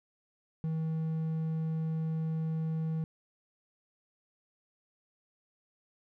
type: tone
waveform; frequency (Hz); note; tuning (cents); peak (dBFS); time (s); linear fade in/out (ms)
triangle; 160; D#3; +49; -28; 0.64-3.04; 0
effects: none